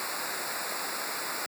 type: noise with comb filter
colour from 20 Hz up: pink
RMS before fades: -34 dBFS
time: 0-1.46 s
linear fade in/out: 0 ms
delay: 0.32 ms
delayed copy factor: -0.95
effects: high-pass 200 Hz 12 dB/octave